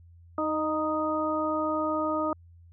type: harmonic tone with a mistuned harmonic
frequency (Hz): 311.1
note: D#4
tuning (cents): 0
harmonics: 1 / 2 / 3 / 4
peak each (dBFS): -30 / -30 / -35 / -30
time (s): 0.38-2.33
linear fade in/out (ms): 2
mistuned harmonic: 2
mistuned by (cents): -16
effects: added 85 Hz sine -50 dBFS peak until 2.72 s